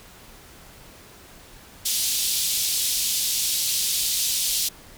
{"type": "band-pass noise", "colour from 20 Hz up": "pink", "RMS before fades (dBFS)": -24, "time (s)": [1.85, 4.69], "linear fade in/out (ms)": 10, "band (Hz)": [3500, 16000], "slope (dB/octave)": 24, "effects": ["pink hiss -47 dBFS RMS until 4.97 s"]}